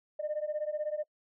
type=beating tone pair; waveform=sine; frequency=598 / 614 Hz; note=D5 / D#5; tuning=+31 / -23 cents; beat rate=16 Hz; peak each=-33 / -34 dBFS; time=0.19-1.04 s; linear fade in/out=10 ms; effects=noise-tail reverb RT60 0.1 s tail -25 dB re dry + tanh soft clip ceiling -26 dBFS